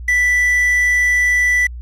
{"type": "tone with quantisation", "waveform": "triangle", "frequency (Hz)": 1975.5, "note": "B6", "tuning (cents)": 0, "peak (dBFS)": -10, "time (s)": [0.08, 1.67], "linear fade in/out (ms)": 5, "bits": 6, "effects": ["added 60 Hz sine -27 dBFS peak until 1.81 s", "resampled to 32000 Hz"]}